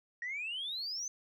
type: exponential sweep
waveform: sine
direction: up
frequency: 1864.7 to 6272 Hz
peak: -35 dBFS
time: 0.22-1.08 s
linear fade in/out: 2 ms
effects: tanh soft clip ceiling -32 dBFS